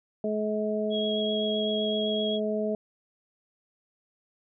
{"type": "harmonic tone", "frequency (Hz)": 213.3, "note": "G#3", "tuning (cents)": 46, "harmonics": [1, 2, 3], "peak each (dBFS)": [-30, -30, -30], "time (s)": [0.24, 2.75], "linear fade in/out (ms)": 2}
{"type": "tone with vibrato", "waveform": "sine", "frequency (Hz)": 3306, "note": "G#7", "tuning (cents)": -9, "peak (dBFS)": -31, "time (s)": [0.9, 2.4], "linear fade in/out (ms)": 50, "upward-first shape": "sine", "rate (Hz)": 7.8, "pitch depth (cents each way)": 9}
{"effects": []}